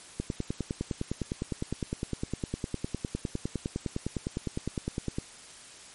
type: click train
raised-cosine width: 3 ms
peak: -17 dBFS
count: 50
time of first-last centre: 0.2-5.185 s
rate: 9.83 Hz
effects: white hiss -49 dBFS RMS until 5.94 s + MP3 48 kbps